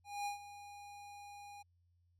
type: tone with ADSR envelope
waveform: square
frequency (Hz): 815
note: G#5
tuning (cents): -33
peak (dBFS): -37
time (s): 0.04-1.63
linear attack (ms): 220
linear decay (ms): 120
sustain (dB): -14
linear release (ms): 15
effects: added 87 Hz sine -70 dBFS peak until 2.19 s + low-pass 12000 Hz 12 dB/octave